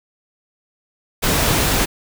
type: noise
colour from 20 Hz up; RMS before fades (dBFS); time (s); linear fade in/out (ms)
pink; -17; 1.22-1.86; 20
effects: none